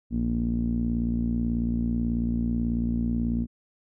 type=tone with low-pass filter; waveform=sawtooth; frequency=58.27 Hz; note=A#1; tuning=in tune; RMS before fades=-26 dBFS; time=0.1-3.47 s; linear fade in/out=50 ms; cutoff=240 Hz; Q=6.8; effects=none